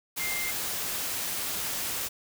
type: tone in noise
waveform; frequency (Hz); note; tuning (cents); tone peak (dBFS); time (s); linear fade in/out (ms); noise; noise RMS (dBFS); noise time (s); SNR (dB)
sine; 2100; C7; +6; -32; 0.19-0.52; 20; white; -32; 0.16-2.09; -3
effects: none